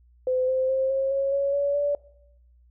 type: tone with pitch steps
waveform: sine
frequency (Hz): 511 / 519.9 / 529 / 538.3 / 547.7 / 557.2 / 567 / 576.9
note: C5 / C5 / C5 / C5 / C#5 / C#5 / C#5 / D5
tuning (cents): -41 / -11 / +19 / +49 / -21 / +9 / +39 / -31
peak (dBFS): -21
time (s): 0.27-1.95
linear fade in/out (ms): 2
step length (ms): 210
effects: noise-tail reverb RT60 0.8 s tail -21 dB re dry + added 60 Hz sine -54 dBFS peak until 2.7 s